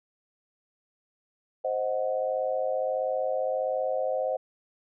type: chord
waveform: sine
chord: C diminished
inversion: none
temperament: equal with one note detuned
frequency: 523.3 / 624.8 / 740 Hz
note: C5 / Eb5 / Gb5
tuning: 0 / +7 / 0 cents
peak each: -28 / -30 / -33 dBFS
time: 1.64-4.37 s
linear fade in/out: 10 ms
effects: none